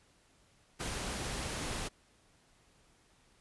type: noise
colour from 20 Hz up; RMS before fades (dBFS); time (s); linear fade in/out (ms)
pink; -38; 0.79-1.89; 20
effects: pink hiss -67 dBFS RMS until 3.4 s + resampled to 24000 Hz